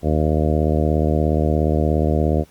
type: harmonic tone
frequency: 77 Hz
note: D#2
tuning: 17 cents flat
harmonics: 1 / 2 / 3 / 4 / 5 / 6 / 7 / 8 / 9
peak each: -19 / -22 / -24 / -25 / -26 / -27 / -27 / -28 / -29 dBFS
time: 0.02-2.45 s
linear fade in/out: 50 ms
effects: pink hiss -53 dBFS RMS until 2.5 s + Opus 48 kbps